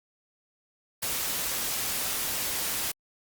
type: noise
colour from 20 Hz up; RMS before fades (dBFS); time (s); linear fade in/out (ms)
white; -30; 1.02-2.92; 10
effects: Opus 48 kbps